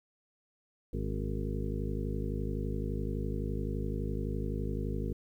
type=harmonic tone with a mistuned harmonic; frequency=51.8 Hz; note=G#1; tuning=4 cents flat; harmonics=1 / 2 / 3 / 4 / 5 / 7 / 8 / 9; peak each=-35 / -38 / -40 / -41 / -42 / -43 / -44 / -45 dBFS; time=0.93-5.13 s; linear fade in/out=5 ms; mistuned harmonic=5; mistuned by=+65 cents; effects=11-bit